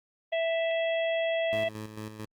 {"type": "harmonic tone", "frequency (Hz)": 659.3, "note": "E5", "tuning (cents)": 0, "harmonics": [1, 3, 4, 5], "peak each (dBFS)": [-26, -36, -38, -40], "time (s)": [0.32, 1.69], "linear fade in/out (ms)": 10}
{"type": "tone with tremolo", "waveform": "15% pulse", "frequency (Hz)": 107.9, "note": "A2", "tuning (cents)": -33, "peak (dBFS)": -30, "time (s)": [1.53, 2.25], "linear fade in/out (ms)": 0, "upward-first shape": "square", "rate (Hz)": 4.5, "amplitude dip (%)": 55}
{"effects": ["Opus 32 kbps"]}